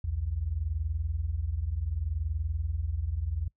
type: tone pair together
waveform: sine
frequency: 61.74 / 82.41 Hz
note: B1 / E2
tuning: 0 / 0 cents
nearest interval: perfect fourth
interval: 500 cents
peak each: -33 / -30 dBFS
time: 0.04-3.48 s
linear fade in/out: 5 ms
effects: noise-tail reverb RT60 0.1 s tail -23 dB re dry